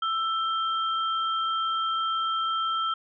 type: tone pair together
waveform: sine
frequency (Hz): 1327 / 3169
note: E6 / G7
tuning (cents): +11 / +18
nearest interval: octave + minor third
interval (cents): 1507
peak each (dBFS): -25 / -32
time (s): 0.02-2.94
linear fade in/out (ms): 5
effects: none